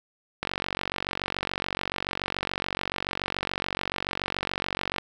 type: click train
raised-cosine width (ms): 0.3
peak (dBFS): -11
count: 215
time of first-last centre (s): 0.43-4.983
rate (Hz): 47
effects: 8-bit